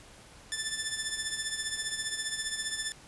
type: tone with tremolo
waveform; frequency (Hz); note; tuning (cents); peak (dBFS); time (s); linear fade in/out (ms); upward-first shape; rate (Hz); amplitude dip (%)
10% pulse; 1760; A6; 0; -20; 0.52-2.92; 0; triangle; 15; 70
effects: pink hiss -53 dBFS RMS until 3.07 s + resampled to 24000 Hz